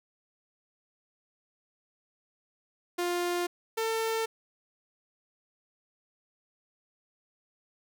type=tone pair in turn; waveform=sawtooth; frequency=351.4 / 448.4 Hz; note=F4 / A4; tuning=+11 / +33 cents; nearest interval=major third; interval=422 cents; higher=second; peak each=-24 dBFS; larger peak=neither; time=2.98-3.47 / 3.77-4.26 s; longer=neither; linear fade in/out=10 ms; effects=none